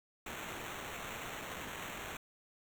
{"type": "noise with sample-and-hold", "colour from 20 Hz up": "white", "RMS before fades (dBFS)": -44, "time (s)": [0.26, 2.17], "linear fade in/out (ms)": 5, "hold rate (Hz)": 4900, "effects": []}